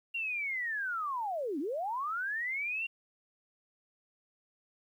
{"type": "linear two-way sweep", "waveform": "sine", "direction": "down then up", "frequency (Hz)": [2787, 259.6, 2787], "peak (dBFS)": -32, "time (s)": [0.14, 2.87], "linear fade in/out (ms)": 10, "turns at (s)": 1.59, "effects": ["11-bit"]}